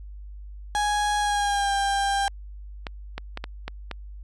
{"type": "tone with pitch glide", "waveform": "35% pulse", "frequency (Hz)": [830.6, 795.8], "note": ["G#5", "G5"], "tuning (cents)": [0, 26], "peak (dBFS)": -20, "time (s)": [0.75, 2.28], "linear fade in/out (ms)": 0, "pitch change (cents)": -74, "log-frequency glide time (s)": [1.19, 1.73]}
{"type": "clicks", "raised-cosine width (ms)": 0.3, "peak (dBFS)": -15, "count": 6, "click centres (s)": [2.868, 3.18, 3.374, 3.441, 3.68, 3.913]}
{"effects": ["added 50 Hz sine -37 dBFS peak until 4.23 s", "resampled to 24000 Hz"]}